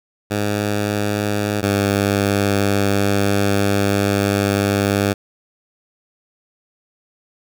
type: tone pair in turn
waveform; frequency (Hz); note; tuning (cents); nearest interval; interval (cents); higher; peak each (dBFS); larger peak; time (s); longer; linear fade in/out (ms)
10% pulse; 103.4 / 100.34; G#2 / G2; -7 / +41; minor second; 52; first; -10 / -7; second; 0.3-1.62 / 1.62-5.14; second; 20
effects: none